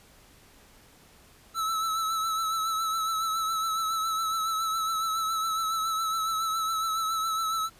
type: tone with vibrato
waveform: square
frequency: 1310 Hz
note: E6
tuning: 11 cents flat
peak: -27 dBFS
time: 1.54-7.7 s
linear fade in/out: 50 ms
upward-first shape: triangle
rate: 7.2 Hz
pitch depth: 41 cents each way
effects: pink hiss -56 dBFS RMS until 7.79 s + resampled to 32000 Hz